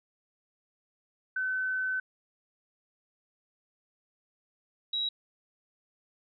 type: tone pair in turn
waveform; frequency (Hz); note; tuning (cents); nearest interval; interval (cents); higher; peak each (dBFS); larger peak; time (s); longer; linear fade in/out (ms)
sine; 1519 / 3860; F#6 / B7; +45 / -40; octave + major third; 1615; second; -28; neither; 1.36-2 / 4.93-5.09; first; 5
effects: none